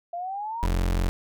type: exponential sweep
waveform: sine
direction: up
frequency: 680 to 980 Hz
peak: -29 dBFS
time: 0.13-0.66 s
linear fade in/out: 5 ms
type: tone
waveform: 35% pulse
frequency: 44.27 Hz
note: F1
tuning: 24 cents sharp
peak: -20 dBFS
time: 0.63-1.09 s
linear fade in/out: 0 ms
effects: none